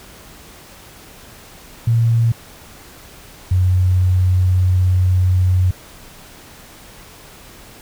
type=tone pair in turn; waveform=sine; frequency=115.5 / 91.67 Hz; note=A#2 / F#2; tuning=-16 / -16 cents; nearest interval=major third; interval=400 cents; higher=first; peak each=-11 dBFS; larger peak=neither; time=1.87-2.32 / 3.51-5.71 s; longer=second; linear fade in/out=5 ms; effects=pink hiss -41 dBFS RMS until 7.81 s